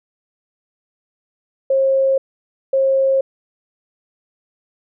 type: tone pair in turn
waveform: sine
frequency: 537 / 537 Hz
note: C5 / C5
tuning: +45 / +45 cents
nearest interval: unison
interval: 0 cents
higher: neither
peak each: -12 dBFS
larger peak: neither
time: 1.7-2.18 / 2.73-3.21 s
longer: neither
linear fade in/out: 5 ms
effects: none